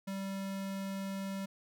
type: tone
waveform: square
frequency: 194.6 Hz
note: G3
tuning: 12 cents flat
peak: -37 dBFS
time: 0.07-1.46 s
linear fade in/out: 10 ms
effects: none